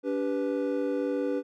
triangle chord, G major, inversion second, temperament equal with one note detuned, 286.1 / 392 / 493.9 Hz, D4 / G4 / B4, -45 / 0 / 0 cents, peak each -28 / -31 / -28 dBFS, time 0.03-1.43 s, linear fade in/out 50 ms, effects none

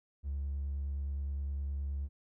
triangle tone with vibrato, 70 Hz, C#2, 18 cents sharp, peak -30 dBFS, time 0.23-2.09 s, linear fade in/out 50 ms, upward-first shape sine, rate 9.6 Hz, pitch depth 14 cents each way, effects tanh soft clip ceiling -30 dBFS

